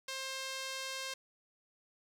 sawtooth tone with band-pass filter, 530 Hz, C5, 22 cents sharp, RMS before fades -41 dBFS, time 0.08-1.14 s, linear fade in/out 5 ms, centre 4600 Hz, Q 0.78, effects 10-bit

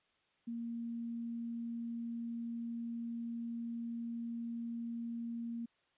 sine tone, 233.1 Hz, A#3, in tune, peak -38 dBFS, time 0.47-5.66 s, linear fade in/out 10 ms, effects white hiss -75 dBFS RMS until 5.97 s + resampled to 8000 Hz

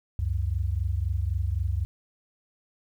sine tone pair together, 69 / 92.86 Hz, C#2 / F#2, -7 / +7 cents, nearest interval perfect fourth, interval 514 cents, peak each -27 dBFS, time 0.19-1.85 s, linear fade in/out 0 ms, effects 10-bit

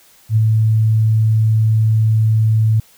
sine tone with ADSR envelope, 110 Hz, A2, in tune, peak -8 dBFS, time 0.29-2.8 s, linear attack 74 ms, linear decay 20 ms, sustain -2 dB, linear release 4 ms, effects white hiss -49 dBFS RMS until 2.97 s

